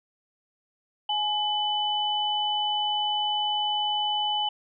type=tone pair together; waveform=sine; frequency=840.2 / 3000 Hz; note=G#5 / F#7; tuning=+20 / +23 cents; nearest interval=octave + minor seventh; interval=2203 cents; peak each=-27 / -26 dBFS; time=1.09-4.49 s; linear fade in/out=5 ms; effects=none